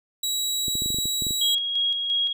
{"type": "tone", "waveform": "25% pulse", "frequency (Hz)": 3882, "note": "B7", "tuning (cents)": -31, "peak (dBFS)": -20, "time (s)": [0.23, 1.55], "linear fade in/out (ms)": 5}
{"type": "clicks", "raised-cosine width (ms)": 3, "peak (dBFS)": -21, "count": 11, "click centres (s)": [0.682, 0.754, 0.821, 0.86, 0.904, 0.945, 0.986, 1.056, 1.222, 1.268, 1.308]}
{"type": "tone with tremolo", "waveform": "sine", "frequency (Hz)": 3292, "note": "G#7", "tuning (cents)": -16, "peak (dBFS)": -20, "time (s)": [1.41, 2.33], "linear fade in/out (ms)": 5, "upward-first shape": "square", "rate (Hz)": 2.9, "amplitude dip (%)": 40}
{"effects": []}